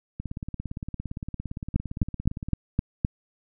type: two click trains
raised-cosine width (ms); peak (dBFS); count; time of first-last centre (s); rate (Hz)
5; -9 / -20; 6 / 41; 1.76-3.049 / 0.2-2.486; 3.88 / 17.5
effects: none